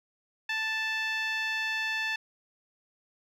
10% pulse tone with band-pass filter, 880 Hz, A5, in tune, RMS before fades -31 dBFS, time 0.49-2.16 s, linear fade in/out 5 ms, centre 2000 Hz, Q 1.8, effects none

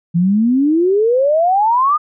sine exponential sweep, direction up, 164.81 to 1246 Hz, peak -10 dBFS, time 0.14-1.98 s, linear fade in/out 20 ms, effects none

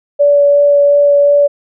sine tone with vibrato, 574 Hz, D5, 40 cents flat, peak -5 dBFS, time 0.19-1.48 s, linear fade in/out 20 ms, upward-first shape sine, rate 2.8 Hz, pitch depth 8 cents each way, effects none

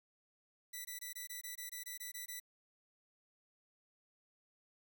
5% pulse tone bursts, 1975.5 Hz, B6, in tune, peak -33 dBFS, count 12, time 0.73-2.401 s, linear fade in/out 10 ms, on 120 ms, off 21 ms, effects none

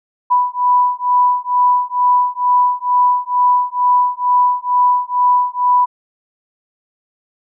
sine beating tone pair, 987.8 / 990 Hz, B5 / B5, 0 / +4 cents, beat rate 2.2 Hz, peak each -14 dBFS, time 0.3-5.86 s, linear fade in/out 20 ms, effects none

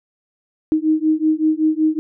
sine beating tone pair, 310 / 315.3 Hz, D#4 / D#4, -6 / +23 cents, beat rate 5.3 Hz, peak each -17 dBFS, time 0.72-1.99 s, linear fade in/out 0 ms, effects none

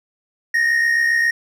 triangle tone pair together, 1797.3 / 1864.7 Hz, A6 / A#6, +36 / 0 cents, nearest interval minor second, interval 64 cents, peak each -22 / -13 dBFS, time 0.54-1.31 s, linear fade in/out 5 ms, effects none

